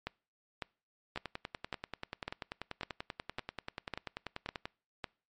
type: two click trains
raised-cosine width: 0.3 ms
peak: -20 / -22 dBFS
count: 10 / 37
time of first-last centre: 0.07-5.042 / 1.16-4.655 s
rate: 1.81 / 10.3 Hz
effects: noise-tail reverb RT60 0.4 s tail -25 dB re dry + MP3 48 kbps